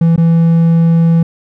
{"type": "tone with dropouts", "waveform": "triangle", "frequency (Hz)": 166.1, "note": "E3", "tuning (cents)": 13, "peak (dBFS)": -4, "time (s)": [0.01, 1.23], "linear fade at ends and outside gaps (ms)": 5, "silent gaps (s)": [0.162, 0.177], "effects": []}